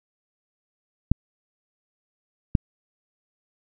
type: clicks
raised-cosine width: 5 ms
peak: -4 dBFS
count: 2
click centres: 1.116 / 2.552 s
effects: none